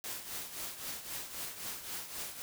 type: noise with tremolo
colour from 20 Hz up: white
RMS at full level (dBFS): -39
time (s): 0.04-2.42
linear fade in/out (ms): 0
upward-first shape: triangle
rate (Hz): 3.8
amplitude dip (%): 70
effects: none